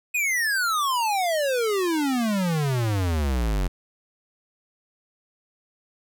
square exponential sweep, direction down, 2537 to 43.69 Hz, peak -22 dBFS, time 0.14-3.68 s, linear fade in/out 10 ms, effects none

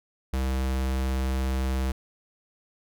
square tone, 65.5 Hz, C2, 2 cents sharp, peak -25 dBFS, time 0.33-1.92 s, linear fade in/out 5 ms, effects none

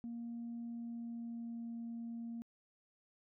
sine tone with pitch glide, 234.5 to 232.3 Hz, A#3 to A#3, +11 to -6 cents, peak -40 dBFS, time 0.04-2.42 s, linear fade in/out 0 ms, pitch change -17 cents, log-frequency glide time 0.65-1.72 s, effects tanh soft clip ceiling -38 dBFS

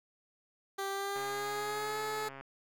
15% pulse tone with pitch glide, 392 to 430 Hz, G4 to A4, 0 to -40 cents, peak -28 dBFS, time 0.78-2.29 s, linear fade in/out 10 ms, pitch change +160 cents, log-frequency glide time 0.9-2 s
click train, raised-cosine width 0.5 ms, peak -32 dBFS, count 171, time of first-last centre 1.16-2.41 s, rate 136 Hz
effects none

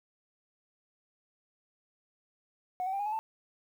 sine tone with pitch steps, 733 / 761 / 790.2 / 820.4 / 851.8 / 884.4 Hz, F#5 / F#5 / G5 / G#5 / G#5 / A5, -16 / +48 / +14 / -21 / +44 / +9 cents, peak -29 dBFS, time 2.8-3.19 s, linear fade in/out 0 ms, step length 65 ms, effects tanh soft clip ceiling -27 dBFS + 10-bit

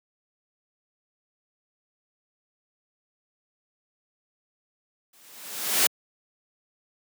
white noise with exponential growth, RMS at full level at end -18 dBFS, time 5.13-5.87 s, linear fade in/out 5 ms, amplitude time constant 160 ms, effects high-pass 200 Hz 12 dB/octave

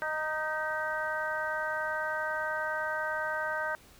harmonic tone with a mistuned harmonic, 310 Hz, D#4, 6 cents flat, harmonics 2 / 3 / 4 / 5 / 6, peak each -36 / -37 / -39 / -33 / -42 dBFS, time 0.02-3.75 s, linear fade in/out 0 ms, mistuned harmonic 6, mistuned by +39 cents, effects pink hiss -57 dBFS RMS until 3.99 s

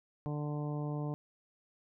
harmonic tone, 148.1 Hz, D3, 15 cents sharp, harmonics 1 / 2 / 3 / 4 / 5 / 6 / 7, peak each -35 / -41 / -45 / -47 / -49 / -51 / -52 dBFS, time 0.26-1.14 s, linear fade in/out 0 ms, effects none

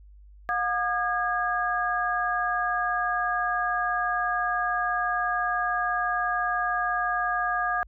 sine tone cluster, 719 / 1214 / 1645 Hz, F#5 / D#6 / G#6, -50 / -43 / -17 cents, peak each -28 dBFS, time 0.49-7.83 s, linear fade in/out 0 ms, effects added 50 Hz sine -47 dBFS peak until 7.87 s

